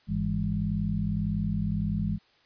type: harmonic tone with a mistuned harmonic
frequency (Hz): 50.8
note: G#1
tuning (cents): -38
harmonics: 1 / 2 / 3 / 4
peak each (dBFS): -34 / -32 / -30 / -30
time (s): 0.07-2.19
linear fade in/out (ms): 50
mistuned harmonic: 3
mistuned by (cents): +120
effects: white hiss -63 dBFS RMS until 2.45 s + resampled to 11025 Hz